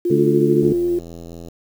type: tone with vibrato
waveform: sine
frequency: 349.2 Hz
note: F4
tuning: in tune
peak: -16 dBFS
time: 0.05-0.99 s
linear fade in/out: 5 ms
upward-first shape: sine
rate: 7.7 Hz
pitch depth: 8 cents each way
type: harmonic tone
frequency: 72.5 Hz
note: D2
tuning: 22 cents flat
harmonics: 2 / 3 / 4 / 5 / 6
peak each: -21 / -21 / -21 / -21 / -21 dBFS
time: 0.1-0.73 s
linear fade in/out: 5 ms
type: click train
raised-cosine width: 2 ms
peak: -23 dBFS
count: 73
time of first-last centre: 0.63-1.485 s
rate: 84.2 Hz
effects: 7-bit